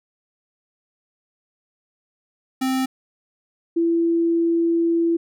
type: tone pair in turn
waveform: square / sine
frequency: 261.6 / 335.2 Hz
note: C4 / E4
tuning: 0 / +29 cents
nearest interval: major third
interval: 429 cents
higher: second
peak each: -20 / -16 dBFS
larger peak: second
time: 2.61-2.86 / 3.76-5.17 s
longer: second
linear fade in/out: 10 ms
effects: none